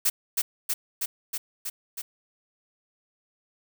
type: noise with echo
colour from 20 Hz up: blue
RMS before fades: -22 dBFS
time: 0.05-0.1 s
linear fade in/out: 10 ms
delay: 320 ms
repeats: 6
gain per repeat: -2 dB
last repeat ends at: 2.02 s
effects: none